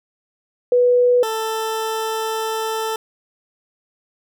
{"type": "tone pair in turn", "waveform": ["sine", "20% pulse"], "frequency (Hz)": [491.4, 442.5], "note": ["B4", "A4"], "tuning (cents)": [-9, 10], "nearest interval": "major second", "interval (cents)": 181, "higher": "first", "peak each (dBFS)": [-11, -16], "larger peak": "first", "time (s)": [[0.72, 1.23], [1.23, 2.96]], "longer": "second", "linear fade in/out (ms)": 2, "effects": []}